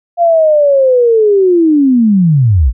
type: linear sweep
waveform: sine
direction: down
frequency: 698 to 50.4 Hz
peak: -5 dBFS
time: 0.17-2.73 s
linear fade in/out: 50 ms
effects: none